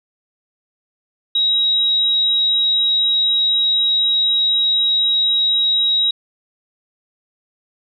sine tone, 3826 Hz, A#7, 44 cents sharp, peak -13 dBFS, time 1.35-6.11 s, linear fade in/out 5 ms, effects none

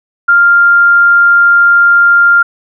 sine tone, 1396.9 Hz, F6, in tune, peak -3 dBFS, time 0.28-2.43 s, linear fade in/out 10 ms, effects none

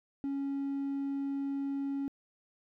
triangle tone, 277.2 Hz, C#4, in tune, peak -29 dBFS, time 0.24-2.08 s, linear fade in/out 0 ms, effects tanh soft clip ceiling -26 dBFS

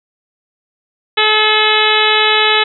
harmonic tone, 429.7 Hz, A4, 41 cents flat, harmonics 1 / 2 / 3 / 4 / 5 / 6 / 7 / 8 / 9, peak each -18 / -18 / -18 / -18 / -18 / -18 / -18 / -18 / -18 dBFS, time 1.17-2.64 s, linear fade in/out 10 ms, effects none

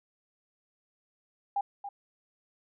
sine tone with echo, 804 Hz, G5, 44 cents sharp, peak -26 dBFS, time 1.56-1.61 s, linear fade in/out 5 ms, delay 280 ms, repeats 1, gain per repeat -10 dB, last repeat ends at 1.89 s, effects none

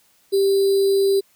sine tone with sample-and-hold, 392.5 Hz, G4, 2 cents sharp, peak -14 dBFS, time 0.32-1.21 s, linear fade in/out 20 ms, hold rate 4410 Hz, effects white hiss -59 dBFS RMS until 1.35 s

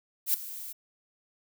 violet noise with ADSR envelope, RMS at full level -23 dBFS, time 0.26-0.73 s, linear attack 79 ms, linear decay 6 ms, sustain -17 dB, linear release 12 ms, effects none

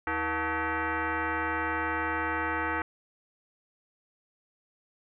sine tone with frequency modulation, 321.4 Hz, E4, 44 cents flat, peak -27 dBFS, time 0.07-2.82 s, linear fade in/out 2 ms, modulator 401 Hz, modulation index 4.4, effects none

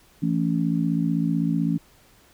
harmonic tone, 55.8 Hz, A1, 25 cents sharp, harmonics 3 / 4 / 5, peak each -23 / -26 / -25 dBFS, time 0.22-1.78 s, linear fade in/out 10 ms, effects pink hiss -56 dBFS RMS until 2.33 s

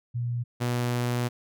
sine / sawtooth tone pair in turn, 120 / 121.6 Hz, B2 / B2, -49 / -26 cents, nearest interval unison, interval 23 cents, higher second, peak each -26 / -21 dBFS, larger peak second, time 0.14-0.44 / 0.6-1.29 s, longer second, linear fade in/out 20 ms, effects none

